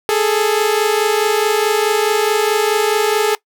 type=tone pair together; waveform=sawtooth; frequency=415.3 / 440 Hz; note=G#4 / A4; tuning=0 / 0 cents; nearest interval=minor second; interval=100 cents; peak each=-12 dBFS; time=0.09-3.35 s; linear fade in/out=0 ms; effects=noise-tail reverb RT60 0.1 s tail -20 dB re dry